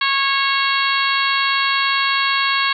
harmonic tone, 549 Hz, C#5, 17 cents flat, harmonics 2 / 3 / 4 / 5 / 6 / 7 / 8, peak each -20 / -22 / -23 / -24 / -25 / -25 / -26 dBFS, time 0.01-2.73 s, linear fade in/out 5 ms, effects none

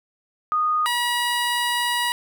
sine / 15% pulse tone pair in turn, 1235 / 963.7 Hz, D#6 / B5, -13 / -43 cents, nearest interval major third, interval 430 cents, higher first, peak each -18 / -14 dBFS, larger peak second, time 0.52-0.86 / 0.86-2.12 s, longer second, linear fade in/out 0 ms, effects none

